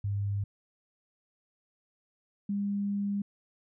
sine tone pair in turn, 100.8 / 201.6 Hz, G2 / G3, +49 / +49 cents, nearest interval octave, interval 1200 cents, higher second, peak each -28 dBFS, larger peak neither, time 0.04-0.44 / 2.49-3.22 s, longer second, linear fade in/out 5 ms, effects none

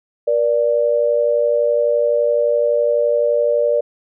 sine tone pair together, 475.5 / 587.3 Hz, A#4 / D5, +34 / 0 cents, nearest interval major third, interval 366 cents, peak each -17 / -15 dBFS, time 0.27-3.81 s, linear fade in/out 10 ms, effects none

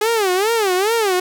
sawtooth tone with vibrato, 410.3 Hz, G#4, 21 cents flat, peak -11 dBFS, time 0.01-1.2 s, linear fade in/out 5 ms, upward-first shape sine, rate 2.4 Hz, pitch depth 220 cents each way, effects none

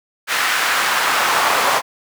brown noise with high-pass filter sweep, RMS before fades -17 dBFS, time 0.27-1.82 s, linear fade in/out 50 ms, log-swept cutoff 1600 to 890 Hz, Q 1.4, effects none

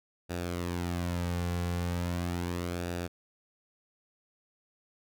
sawtooth tone with flanger, 87.4 Hz, F2, 2 cents sharp, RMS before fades -33 dBFS, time 0.29-3.08 s, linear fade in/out 20 ms, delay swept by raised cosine 0.94 to 3.24 ms, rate 0.38 Hz, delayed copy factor -0.55, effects none

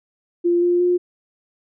sine tone with pitch steps, 346.9 / 351.3 / 355.8 Hz, F4 / F4 / F4, -12 / +10 / +32 cents, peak -14 dBFS, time 0.44-0.98 s, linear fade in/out 20 ms, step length 180 ms, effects none

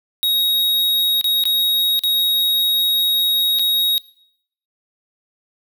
square tone with dropouts, 3779 Hz, A#7, 23 cents sharp, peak -16 dBFS, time 0.23-3.98 s, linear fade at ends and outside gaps 0 ms, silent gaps 1.212-1.243 / 1.438-1.454 / 1.992-2.036 / 3.588-3.594 s, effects noise-tail reverb RT60 0.7 s tail -21 dB re dry

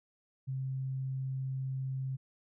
sine tone, 132.5 Hz, C3, 22 cents sharp, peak -33 dBFS, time 0.47-2.17 s, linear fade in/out 20 ms, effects none

